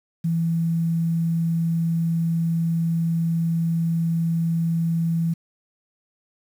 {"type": "tone with quantisation", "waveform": "sine", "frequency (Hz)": 165.9, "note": "E3", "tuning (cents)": 11, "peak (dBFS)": -19, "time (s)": [0.24, 5.34], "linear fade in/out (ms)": 10, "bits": 8, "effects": []}